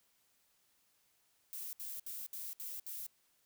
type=noise bursts; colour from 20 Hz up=violet; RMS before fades=-44 dBFS; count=6; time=1.53-3.065 s; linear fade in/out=0 ms; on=200 ms; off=67 ms; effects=white hiss -74 dBFS RMS until 3.45 s